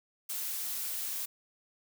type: noise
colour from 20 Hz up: blue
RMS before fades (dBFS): -36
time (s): 0.29-1.26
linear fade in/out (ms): 10
effects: none